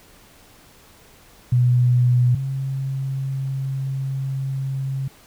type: tone pair in turn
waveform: sine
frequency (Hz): 123.47 / 134.75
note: B2 / C#3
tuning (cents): 0 / -49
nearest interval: major second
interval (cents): 151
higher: second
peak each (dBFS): -13 / -22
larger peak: first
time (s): 1.52-2.35 / 2.35-5.08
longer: second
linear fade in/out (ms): 5
effects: pink hiss -50 dBFS RMS until 5.26 s